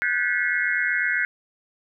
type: tone cluster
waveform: sine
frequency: 1475 / 1563 / 1721 / 1953 / 2156 Hz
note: F#6 / G6 / A6 / B6 / C#7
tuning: -6 / -6 / -39 / -20 / -49 cents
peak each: -27 dBFS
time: 0.02-1.25 s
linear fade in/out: 0 ms
effects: none